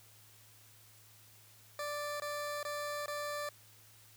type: tone bursts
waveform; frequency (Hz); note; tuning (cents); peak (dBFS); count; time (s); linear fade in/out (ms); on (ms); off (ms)
20% pulse; 587.3; D5; 0; -32; 4; 1.79-3.49; 2; 410; 20
effects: added 107 Hz sine -64 dBFS peak until 4.16 s + white hiss -61 dBFS RMS until 4.16 s